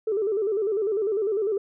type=tone with vibrato; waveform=sine; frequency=414.9 Hz; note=G#4; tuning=2 cents flat; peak=-21 dBFS; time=0.07-1.58 s; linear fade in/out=5 ms; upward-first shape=square; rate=10 Hz; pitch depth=100 cents each way; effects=tanh soft clip ceiling -17 dBFS